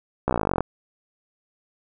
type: slowing click train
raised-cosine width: 1 ms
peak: -7 dBFS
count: 18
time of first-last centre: 0.28-0.606 s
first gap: 15 ms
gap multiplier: 1.03
effects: none